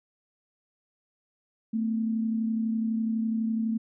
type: tone pair together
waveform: sine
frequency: 222.6 / 254.6 Hz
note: A3 / C4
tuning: +20 / -47 cents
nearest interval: major second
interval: 233 cents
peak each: -25 / -36 dBFS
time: 1.73-3.78 s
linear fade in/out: 10 ms
effects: none